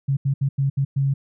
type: tone bursts at uneven times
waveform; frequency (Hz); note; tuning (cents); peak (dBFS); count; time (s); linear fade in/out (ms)
sine; 137.5; C#3; -14; -17; 6; 0.08-0.17 / 0.25-0.34 / 0.41-0.49 / 0.58-0.7 / 0.77-0.85 / 0.96-1.14; 10
effects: none